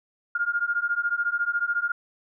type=beating tone pair; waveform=sine; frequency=1407 / 1421 Hz; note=F6 / F6; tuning=+12 / +30 cents; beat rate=14 Hz; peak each=-26 dBFS; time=0.35-1.92 s; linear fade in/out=5 ms; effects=none